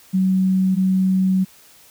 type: tone pair in turn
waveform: sine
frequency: 188.2 / 188.2 Hz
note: F#3 / F#3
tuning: +30 / +30 cents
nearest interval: unison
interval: 0 cents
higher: neither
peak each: -14 dBFS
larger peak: neither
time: 0.13-0.76 / 0.76-1.45 s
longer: second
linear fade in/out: 20 ms
effects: white hiss -49 dBFS RMS until 1.9 s